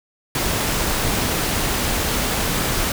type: noise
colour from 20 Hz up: pink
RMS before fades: -21 dBFS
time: 0.35-2.92 s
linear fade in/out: 2 ms
effects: none